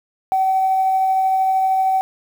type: tone with tremolo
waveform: sine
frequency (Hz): 762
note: G5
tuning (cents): -49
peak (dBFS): -12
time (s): 0.32-2.01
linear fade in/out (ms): 0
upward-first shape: triangle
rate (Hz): 13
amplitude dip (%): 25
effects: tanh soft clip ceiling -9 dBFS + 7-bit